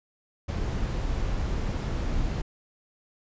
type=noise; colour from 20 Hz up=brown; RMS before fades=-28 dBFS; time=0.48-2.42 s; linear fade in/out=10 ms; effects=resampled to 16000 Hz